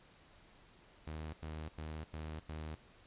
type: tone bursts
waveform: sawtooth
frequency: 77.9 Hz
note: D#2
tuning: 3 cents sharp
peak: -38 dBFS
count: 5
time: 1.07-2.75 s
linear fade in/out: 0 ms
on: 260 ms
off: 95 ms
effects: pink hiss -63 dBFS RMS until 3.06 s + resampled to 8000 Hz